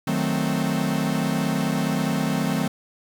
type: chord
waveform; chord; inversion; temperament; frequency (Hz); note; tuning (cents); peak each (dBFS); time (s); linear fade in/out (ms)
45% pulse; D# diminished seventh; none; equal; 155.56 / 185 / 220 / 261.6; D#3 / F#3 / A3 / C4; 0 / 0 / 0 / 0; -27; 0.07-2.68; 5
effects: 8-bit